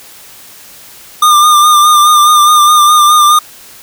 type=tone with vibrato; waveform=square; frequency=1205 Hz; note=D6; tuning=44 cents sharp; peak=-4 dBFS; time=1.22-3.39 s; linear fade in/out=5 ms; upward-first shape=sine; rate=4.8 Hz; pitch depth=34 cents each way; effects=white hiss -35 dBFS RMS until 3.82 s